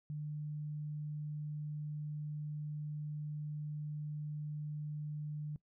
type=tone; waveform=sine; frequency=150 Hz; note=D3; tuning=37 cents sharp; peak=-38 dBFS; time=0.1-5.56 s; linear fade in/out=0 ms; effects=noise-tail reverb RT60 0.1 s tail -20 dB re dry